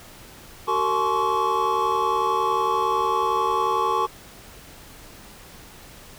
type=tone cluster; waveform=triangle; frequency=379.2 / 456.6 / 856 / 1062 / 1133 Hz; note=F#4 / A#4 / A5 / C6 / C#6; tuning=+43 / -36 / -48 / +25 / +37 cents; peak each=-27 / -26 / -24 / -24 / -22 dBFS; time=0.67-4.07 s; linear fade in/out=20 ms; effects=pink hiss -45 dBFS RMS until 6.18 s